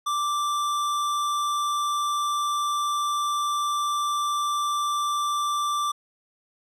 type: tone with hard clipping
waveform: sine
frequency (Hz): 1174.7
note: D6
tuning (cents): 0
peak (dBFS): -25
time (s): 0.06-5.92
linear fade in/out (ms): 10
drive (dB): 15
effects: none